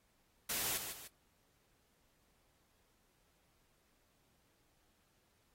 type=noise with echo; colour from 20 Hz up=white; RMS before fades=-38 dBFS; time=0.49-0.78 s; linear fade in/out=10 ms; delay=150 ms; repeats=2; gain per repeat=-7 dB; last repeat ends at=1.08 s; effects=pink hiss -75 dBFS RMS until 5.54 s + AAC 48 kbps